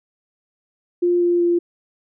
sine tone with pitch steps, 351.1 / 348.5 / 345.9 Hz, F4 / F4 / F4, +9 / -4 / -17 cents, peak -14 dBFS, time 1.02-1.59 s, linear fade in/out 10 ms, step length 190 ms, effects none

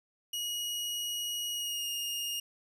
sawtooth tone with pitch glide, 2897 to 2844 Hz, F#7 to F7, -37 to +31 cents, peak -30 dBFS, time 0.33-2.4 s, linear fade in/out 5 ms, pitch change -32 cents, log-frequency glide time 1.52-1.88 s, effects none

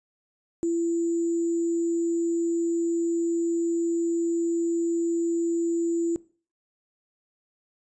sine tone with sample-and-hold, 336.8 Hz, E4, 37 cents sharp, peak -22 dBFS, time 0.63-6.16 s, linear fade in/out 0 ms, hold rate 7350 Hz, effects noise-tail reverb RT60 0.4 s tail -20 dB re dry + resampled to 22050 Hz

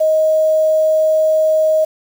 sine tone with quantisation, 627 Hz, D#5, 13 cents sharp, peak -10 dBFS, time 0-1.85 s, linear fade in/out 10 ms, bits 6, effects none

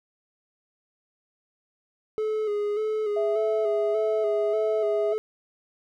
triangle tone with vibrato, 423 Hz, G#4, 32 cents sharp, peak -22 dBFS, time 2.18-5.18 s, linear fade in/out 0 ms, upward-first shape square, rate 1.7 Hz, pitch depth 37 cents each way
sine tone with pitch glide, 659.3 to 651.7 Hz, E5 to E5, 0 to -20 cents, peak -25 dBFS, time 3.16-5.14 s, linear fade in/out 10 ms, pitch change -20 cents, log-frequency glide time 3.43-4.41 s
effects none

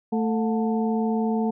harmonic tone with a mistuned harmonic, 221.5 Hz, A3, 12 cents sharp, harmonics 1 / 2 / 3 / 4, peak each -22 / -28 / -32 / -34 dBFS, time 0.12-1.51 s, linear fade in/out 10 ms, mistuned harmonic 3, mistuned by +140 cents, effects none

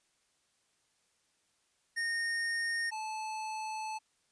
square tone pair in turn, 1844 / 870.3 Hz, A#6 / A5, -19 / -19 cents, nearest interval octave + minor second, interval 1300 cents, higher first, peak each -32 / -37 dBFS, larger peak first, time 1.96-2.91 / 2.91-3.99 s, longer second, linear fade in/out 20 ms, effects white hiss -74 dBFS RMS until 4.31 s + resampled to 22050 Hz

